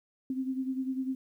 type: beating tone pair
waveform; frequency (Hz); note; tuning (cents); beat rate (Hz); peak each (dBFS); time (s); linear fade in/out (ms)
sine; 260.6 / 270.6; C4 / C#4; -7 / -42; 10; -31 / -37; 0.3-1.15; 2
effects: 11-bit